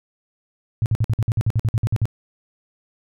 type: tone bursts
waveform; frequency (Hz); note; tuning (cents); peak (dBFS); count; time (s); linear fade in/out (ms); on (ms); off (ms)
sine; 110.9; A2; +14; -15; 14; 0.82-2.055; 0; 39; 53
effects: none